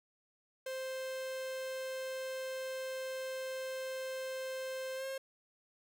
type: tone with pitch glide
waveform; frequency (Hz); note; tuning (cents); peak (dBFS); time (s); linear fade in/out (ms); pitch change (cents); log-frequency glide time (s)
45% pulse; 523.3 to 534.3; C5 to C5; 0 to +36; -38; 0.66-5.18; 5; +36; 4.96-5.05
effects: 11-bit